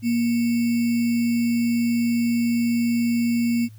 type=tone with sample-and-hold; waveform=sine; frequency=235.5 Hz; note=A#3; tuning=18 cents sharp; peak=-18 dBFS; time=0.02-3.69 s; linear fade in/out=50 ms; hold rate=2450 Hz; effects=added 108 Hz sine -41 dBFS peak until 3.78 s + white hiss -60 dBFS RMS until 3.78 s